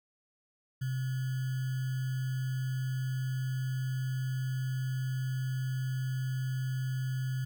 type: tone with sample-and-hold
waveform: sine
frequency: 130 Hz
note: C3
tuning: 11 cents flat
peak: -30 dBFS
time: 0.81-7.45 s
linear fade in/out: 10 ms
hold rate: 1575 Hz
effects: none